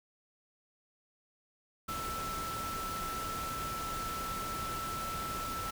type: tone in noise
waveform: sine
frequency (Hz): 1325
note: E6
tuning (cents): +9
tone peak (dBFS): -37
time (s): 1.88-5.71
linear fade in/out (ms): 10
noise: pink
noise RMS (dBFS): -41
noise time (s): 1.88-5.71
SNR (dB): +1
effects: none